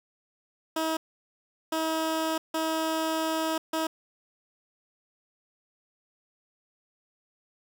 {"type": "tone bursts at uneven times", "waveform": "15% pulse", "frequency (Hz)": 320, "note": "D#4", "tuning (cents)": 49, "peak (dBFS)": -20, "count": 4, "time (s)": [[0.76, 0.97], [1.72, 2.38], [2.54, 3.58], [3.73, 3.87]], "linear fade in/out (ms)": 5, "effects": []}